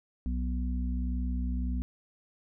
harmonic tone, 61.74 Hz, B1, in tune, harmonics 1 / 3 / 4, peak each -29 / -39 / -37 dBFS, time 0.26-1.82 s, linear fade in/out 0 ms, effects none

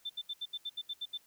sine tone bursts, 3549 Hz, A7, 14 cents sharp, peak -35 dBFS, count 10, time 0.05-1.177 s, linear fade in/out 10 ms, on 47 ms, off 73 ms, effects white hiss -66 dBFS RMS until 1.26 s

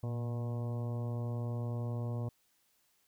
harmonic tone with a mistuned harmonic, 120 Hz, B2, 49 cents flat, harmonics 1 / 2 / 3 / 4 / 5 / 6 / 7 / 8 / 9, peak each -34 / -44 / -50 / -48 / -49 / -55 / -57 / -58 / -57 dBFS, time 0.03-2.29 s, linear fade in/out 5 ms, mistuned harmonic 1, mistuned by -53 cents, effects white hiss -73 dBFS RMS until 3.07 s

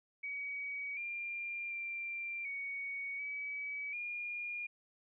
sine tone with pitch steps, 2263 / 2390 / 2367 / 2235 / 2282 / 2421 Hz, C#7 / D7 / D7 / C#7 / C#7 / D#7, +35 / +30 / +13 / +14 / +50 / -48 cents, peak -38 dBFS, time 0.23-4.67 s, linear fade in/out 10 ms, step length 740 ms, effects none

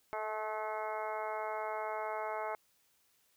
harmonic tone with a mistuned harmonic, 215.5 Hz, A3, 36 cents flat, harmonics 2 / 3 / 4 / 5 / 6 / 7 / 8 / 9 / 10, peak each -44 / -40 / -40 / -45 / -45 / -49 / -57 / -57 / -48 dBFS, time 0.13-2.55 s, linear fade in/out 0 ms, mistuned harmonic 2, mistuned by +18 cents, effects white hiss -72 dBFS RMS until 3.36 s

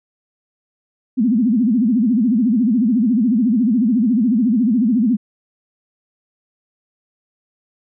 sine tone with vibrato, 232.1 Hz, A#3, 7 cents flat, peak -12 dBFS, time 1.17-5.17 s, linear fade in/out 20 ms, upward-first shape sine, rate 14 Hz, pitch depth 220 cents each way, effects none

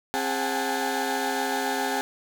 30% pulse tone cluster, 265.5 / 409.6 / 736 / 812 / 877 Hz, C4 / G#4 / F#5 / G#5 / A5, +25 / -24 / -9 / -39 / -6 cents, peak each -29 dBFS, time 0.14-2.01 s, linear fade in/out 0 ms, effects none

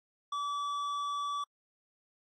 triangle tone with tanh clipping, 1151 Hz, D6, 35 cents flat, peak -34 dBFS, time 0.32-1.44 s, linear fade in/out 5 ms, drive 14 dB, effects AAC 48 kbps

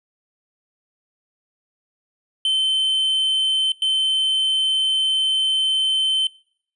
triangle tone bursts at uneven times, 3081 Hz, G7, 31 cents flat, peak -15 dBFS, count 2, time 2.45-3.72 / 3.82-6.27 s, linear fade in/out 2 ms, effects noise-tail reverb RT60 0.6 s tail -25 dB re dry + resampled to 24000 Hz

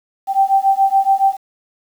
sine beating tone pair, 777 / 784.1 Hz, G5 / G5, -16 / 0 cents, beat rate 7.1 Hz, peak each -14 dBFS, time 0.27-1.37 s, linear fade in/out 50 ms, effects 7-bit

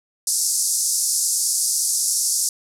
white band-pass noise, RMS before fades -21 dBFS, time 0.27-2.49 s, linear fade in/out 2 ms, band 5000 to 11000 Hz, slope 48 dB/octave, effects none

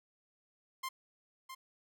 sawtooth tone with echo, 1052 Hz, C6, 9 cents sharp, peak -33 dBFS, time 0.83-0.89 s, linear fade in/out 10 ms, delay 660 ms, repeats 1, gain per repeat -8 dB, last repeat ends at 1.55 s, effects none

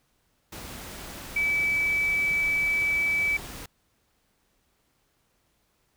sine tone in noise, 2300 Hz, D7, 37 cents flat, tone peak -22 dBFS, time 1.36-3.37 s, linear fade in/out 5 ms, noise pink, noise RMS -40 dBFS, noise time 0.52-3.66 s, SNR +15 dB, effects pink hiss -70 dBFS RMS until 5.96 s

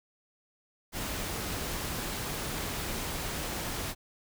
pink noise, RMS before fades -35 dBFS, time 0.92-3.95 s, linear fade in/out 50 ms, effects none

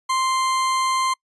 40% pulse tone, 1046.5 Hz, C6, in tune, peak -18 dBFS, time 0.09-1.14 s, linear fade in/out 10 ms, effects noise-tail reverb RT60 0.1 s tail -26 dB re dry + resampled to 24000 Hz

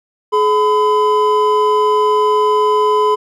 triangle tone pair together, 423.8 / 1008 Hz, G#4 / B5, +35 / +35 cents, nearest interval octave + minor third, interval 1500 cents, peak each -11 dBFS, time 0.32-3.16 s, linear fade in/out 20 ms, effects none

